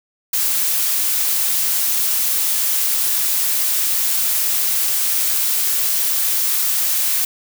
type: noise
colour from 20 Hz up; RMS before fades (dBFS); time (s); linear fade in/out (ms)
blue; -18; 0.33-7.25; 5
effects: none